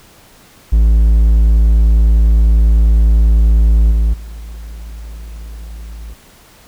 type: tone with level steps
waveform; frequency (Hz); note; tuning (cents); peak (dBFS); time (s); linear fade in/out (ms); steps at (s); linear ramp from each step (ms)
triangle; 55; A1; 0; -4 / -7 / -24; 0.72-6.14; 10; 3.91 / 4.13; 10
effects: pink hiss -44 dBFS RMS until 6.67 s